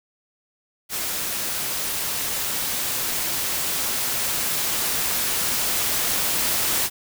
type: noise with level ramp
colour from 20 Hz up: white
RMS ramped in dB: -27 to -22 dBFS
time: 0.89-6.9 s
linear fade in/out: 50 ms
effects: none